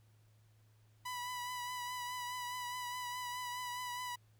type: tone with vibrato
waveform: sawtooth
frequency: 987.8 Hz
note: B5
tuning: in tune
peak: -36 dBFS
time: 1.05-4.16 s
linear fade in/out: 10 ms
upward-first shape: triangle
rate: 4.8 Hz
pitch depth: 31 cents each way
effects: added 108 Hz sine -64 dBFS peak until 4.39 s + pink hiss -75 dBFS RMS until 4.39 s